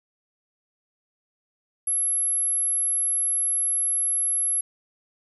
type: tone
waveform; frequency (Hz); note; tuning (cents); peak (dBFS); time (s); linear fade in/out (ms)
sine; 11130; F9; -7; -21; 1.87-4.61; 5
effects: none